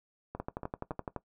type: two click trains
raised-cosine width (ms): 1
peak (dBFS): -21 / -24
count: 10 / 3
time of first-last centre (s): 0.4-1.163 / 0.35-0.915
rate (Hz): 11.8 / 3.54
effects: noise-tail reverb RT60 0.1 s tail -17 dB re dry